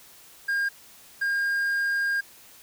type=tone bursts at uneven times; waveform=triangle; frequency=1613 Hz; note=G6; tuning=49 cents sharp; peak=-21 dBFS; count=2; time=0.48-0.69 / 1.21-2.21 s; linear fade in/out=10 ms; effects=white hiss -51 dBFS RMS until 2.62 s